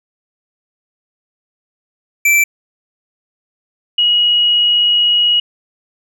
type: tone pair in turn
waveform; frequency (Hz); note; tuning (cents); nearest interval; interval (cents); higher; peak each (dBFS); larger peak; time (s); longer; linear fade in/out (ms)
square / sine; 2334 / 2901; D7 / F#7; -11 / -35; major third; 376; second; -9; neither; 2.25-2.44 / 3.98-5.4; second; 5
effects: none